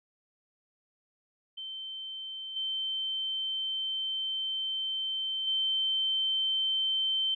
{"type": "tone with level steps", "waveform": "sine", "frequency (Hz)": 3100, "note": "G7", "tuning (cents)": -20, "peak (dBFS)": [-37, -30, -26], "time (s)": [1.57, 7.35], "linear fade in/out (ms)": 10, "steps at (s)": [2.56, 5.47], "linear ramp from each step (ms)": 5, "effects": []}